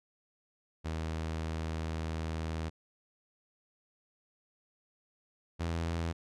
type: tone pair in turn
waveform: sawtooth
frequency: 80.1 / 83.36 Hz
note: E2 / E2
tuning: -49 / +20 cents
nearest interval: minor second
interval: 69 cents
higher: second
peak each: -30 / -28 dBFS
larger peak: second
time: 0.84-2.7 / 5.59-6.13 s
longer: first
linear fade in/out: 20 ms
effects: low-pass 7000 Hz 12 dB/octave